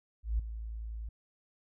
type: tone with ADSR envelope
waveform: sine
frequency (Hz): 55.3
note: A1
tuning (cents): +9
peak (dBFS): -25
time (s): 0.23-1.09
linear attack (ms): 160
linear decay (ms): 7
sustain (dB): -12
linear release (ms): 4
effects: none